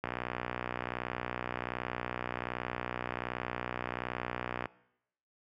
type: click train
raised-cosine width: 0.5 ms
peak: -19 dBFS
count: 284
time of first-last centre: 0.04-4.657 s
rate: 61.3 Hz
effects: noise-tail reverb RT60 0.8 s tail -21 dB re dry + high-pass 80 Hz 12 dB/octave